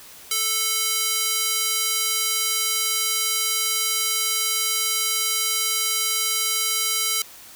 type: tone with high-pass filter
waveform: square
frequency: 440 Hz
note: A4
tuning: in tune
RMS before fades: -23 dBFS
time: 0.31-7.22 s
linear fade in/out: 2 ms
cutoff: 3600 Hz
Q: 0.51
effects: white hiss -44 dBFS RMS until 7.55 s